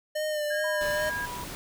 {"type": "tone with vibrato", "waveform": "square", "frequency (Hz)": 605, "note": "D#5", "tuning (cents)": -49, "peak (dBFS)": -28, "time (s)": [0.15, 1.1], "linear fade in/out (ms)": 10, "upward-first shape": "sine", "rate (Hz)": 2.4, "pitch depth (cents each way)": 31}
{"type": "tone", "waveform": "sine", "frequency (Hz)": 1633, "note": "G#6", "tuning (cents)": -30, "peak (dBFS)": -30, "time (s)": [0.5, 1.26], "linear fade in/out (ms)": 10}
{"type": "tone with pitch glide", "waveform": "sine", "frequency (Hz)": [987.8, 978.7], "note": ["B5", "B5"], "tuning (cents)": [0, -16], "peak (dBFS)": -36, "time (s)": [0.64, 1.44], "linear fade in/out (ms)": 2, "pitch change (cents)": -16, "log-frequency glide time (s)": [0.87, 1.05]}
{"type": "noise", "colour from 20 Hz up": "pink", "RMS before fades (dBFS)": -39, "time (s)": [0.81, 1.55], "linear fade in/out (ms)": 0}
{"effects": []}